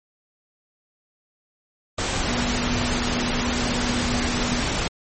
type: tone in noise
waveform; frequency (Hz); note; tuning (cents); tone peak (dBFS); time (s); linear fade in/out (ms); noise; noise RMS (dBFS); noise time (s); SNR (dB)
sine; 242.7; B3; -30; -26; 2.28-4.63; 5; pink; -24; 1.98-4.88; -5
effects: MP3 32 kbps

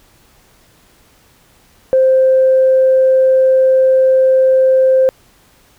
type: tone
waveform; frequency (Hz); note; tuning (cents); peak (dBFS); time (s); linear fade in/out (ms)
sine; 523.3; C5; 0; -6; 1.93-5.09; 0
effects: tanh soft clip ceiling -2 dBFS + pink hiss -50 dBFS RMS until 5.78 s

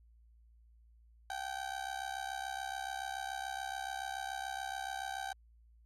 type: tone with amplitude modulation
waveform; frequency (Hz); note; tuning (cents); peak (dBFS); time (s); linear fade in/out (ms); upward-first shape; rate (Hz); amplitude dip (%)
30% pulse; 774; G5; -22; -32; 1.3-5.33; 2; sine; 67; 85
effects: added 57 Hz sine -60 dBFS peak until 5.85 s + low-pass 10000 Hz 12 dB/octave

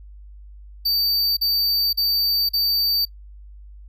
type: tone bursts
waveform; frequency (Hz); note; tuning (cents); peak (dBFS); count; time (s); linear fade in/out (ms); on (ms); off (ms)
square; 4614; D8; -31; -18; 4; 0.85-3.053; 10; 520; 41
effects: noise-tail reverb RT60 0.1 s tail -21 dB re dry + added 50 Hz sine -39 dBFS peak until 3.88 s

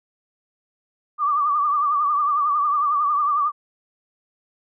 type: tone with vibrato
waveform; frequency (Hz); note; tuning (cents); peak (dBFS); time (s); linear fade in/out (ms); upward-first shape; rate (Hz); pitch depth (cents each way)
sine; 1174.7; D6; 0; -17; 1.18-3.52; 50; triangle; 11; 88
effects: none

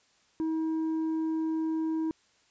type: tone with tanh clipping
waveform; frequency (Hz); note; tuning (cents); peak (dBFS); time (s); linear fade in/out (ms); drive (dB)
sine; 319.6; D#4; +47; -28; 0.4-2.11; 0; 4
effects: white hiss -66 dBFS RMS until 2.5 s + resampled to 16000 Hz

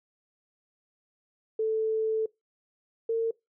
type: tone pair in turn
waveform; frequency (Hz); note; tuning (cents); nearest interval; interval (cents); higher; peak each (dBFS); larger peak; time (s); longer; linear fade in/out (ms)
sine; 440 / 454.5; A4 / A#4; 0 / -44; minor second; 56; second; -24; neither; 1.59-2.26 / 3.09-3.31; first; 5
effects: noise-tail reverb RT60 0.2 s tail -23 dB re dry

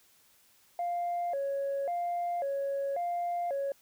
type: tone with vibrato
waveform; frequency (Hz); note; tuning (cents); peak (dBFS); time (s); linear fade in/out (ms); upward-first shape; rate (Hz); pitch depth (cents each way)
sine; 622.3; D#5; 0; -28; 0.79-3.72; 2; square; 0.92; 200
effects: tanh soft clip ceiling -27 dBFS + white hiss -64 dBFS RMS until 3.81 s

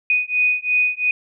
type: beating tone pair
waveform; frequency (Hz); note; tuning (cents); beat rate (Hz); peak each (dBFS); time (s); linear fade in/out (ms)
sine; 2484 / 2486.9; D#7 / D#7; -3 / -1; 2.9; -19; 0.1-1.11; 2
effects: none

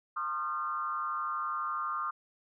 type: tone with frequency modulation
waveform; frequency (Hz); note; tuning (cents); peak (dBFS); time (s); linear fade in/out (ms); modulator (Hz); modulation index
sine; 1218; D#6; -37; -31; 0.16-2.11; 10; 152; 1
effects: none

